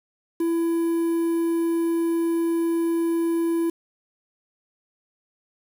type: tone with quantisation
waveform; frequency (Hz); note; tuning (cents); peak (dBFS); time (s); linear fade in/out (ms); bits
triangle; 334; E4; +23; -18; 0.4-3.7; 5; 7
effects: none